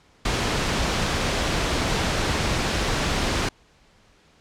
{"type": "noise", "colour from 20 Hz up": "pink", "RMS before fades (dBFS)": -23, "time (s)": [0.25, 3.49], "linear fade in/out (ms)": 5, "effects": ["pink hiss -57 dBFS RMS until 4.4 s", "low-pass 6000 Hz 12 dB/octave"]}